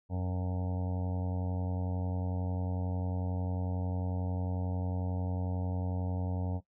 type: harmonic tone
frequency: 91.1 Hz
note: F#2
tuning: 26 cents flat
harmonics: 1 / 2 / 3 / 5 / 6 / 7 / 8 / 9 / 10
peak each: -32 / -38 / -42 / -46 / -48 / -49 / -50 / -51 / -52 dBFS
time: 0.09-6.61 s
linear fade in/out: 50 ms
effects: noise-tail reverb RT60 0.1 s tail -17 dB re dry